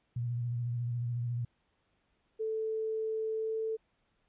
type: tone with vibrato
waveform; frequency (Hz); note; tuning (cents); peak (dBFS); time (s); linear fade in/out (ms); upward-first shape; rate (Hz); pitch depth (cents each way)
sine; 120; B2; -49; -31; 0.16-1.45; 5; square; 14; 28
type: tone with pitch glide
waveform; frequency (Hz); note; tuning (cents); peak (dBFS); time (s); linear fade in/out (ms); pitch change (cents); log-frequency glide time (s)
sine; 440 to 442.8; A4 to A4; 0 to +11; -31; 2.39-3.77; 20; +11; 3.33-3.57
effects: pink hiss -75 dBFS RMS until 4.28 s + resampled to 8000 Hz